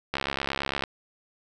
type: click train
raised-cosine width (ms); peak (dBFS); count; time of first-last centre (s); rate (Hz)
0.3; -11; 49; 0.14-0.838; 68.8
effects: none